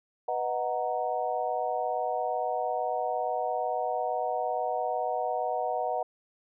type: chord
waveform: sine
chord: B major seventh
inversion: none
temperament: equal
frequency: 493.9 / 622.3 / 740 / 932.3 Hz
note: B4 / D#5 / F#5 / A#5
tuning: 0 / 0 / 0 / 0 cents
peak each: -34 / -33 / -30 / -36 dBFS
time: 0.28-6.03 s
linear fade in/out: 5 ms
effects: none